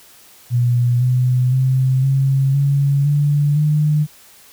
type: tone with pitch steps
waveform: sine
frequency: 121.6 / 126.03 / 130.63 / 135.39 / 140.33 / 145.45 / 150.75 Hz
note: B2 / B2 / C3 / C#3 / C#3 / D3 / D3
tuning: -26 / +36 / -2 / -40 / +22 / -16 / +46 cents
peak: -12 dBFS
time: 0.5-4.07 s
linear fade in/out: 50 ms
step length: 510 ms
effects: white hiss -46 dBFS RMS until 4.52 s